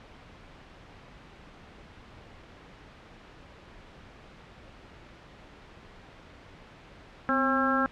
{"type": "harmonic tone with a mistuned harmonic", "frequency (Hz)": 269, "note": "C4", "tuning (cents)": 48, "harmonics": [1, 2, 3, 4, 5, 6], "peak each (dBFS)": [-28, -32, -34, -33, -27, -31], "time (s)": [7.29, 7.86], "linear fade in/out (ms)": 0, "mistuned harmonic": 1, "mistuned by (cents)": -67, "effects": ["pink hiss -50 dBFS RMS until 7.91 s", "low-pass 3000 Hz 12 dB/octave"]}